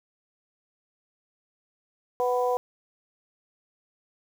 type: harmonic tone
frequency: 248 Hz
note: B3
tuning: 7 cents sharp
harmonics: 2 / 3 / 4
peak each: -24 / -28 / -30 dBFS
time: 2.2-2.57 s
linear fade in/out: 0 ms
effects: 8-bit